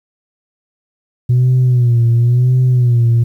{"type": "tone with vibrato", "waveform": "sine", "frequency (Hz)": 122.2, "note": "B2", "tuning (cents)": -18, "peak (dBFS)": -6, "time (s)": [1.29, 3.24], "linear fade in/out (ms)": 10, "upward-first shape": "sine", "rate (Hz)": 0.96, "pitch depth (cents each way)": 78, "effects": ["tanh soft clip ceiling -6 dBFS", "8-bit"]}